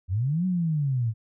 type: linear two-way sweep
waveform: sine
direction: up then down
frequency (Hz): 82.6 to 188.1 to 106.5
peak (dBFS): -22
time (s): 0.08-1.14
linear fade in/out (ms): 50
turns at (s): 0.46
effects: none